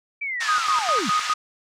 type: linear sweep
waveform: sine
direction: down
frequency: 2349 to 151 Hz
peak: -25 dBFS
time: 0.21-1.1 s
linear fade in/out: 10 ms
type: band-pass noise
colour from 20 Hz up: pink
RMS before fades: -29 dBFS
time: 0.4-1.34 s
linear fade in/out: 10 ms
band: 1100 to 6700 Hz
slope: 24 dB/octave
type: tone with tremolo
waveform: sine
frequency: 1244.5 Hz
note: D#6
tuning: in tune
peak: -18 dBFS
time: 0.48-1.34 s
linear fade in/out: 10 ms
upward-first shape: square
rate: 4.9 Hz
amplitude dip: 80%
effects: none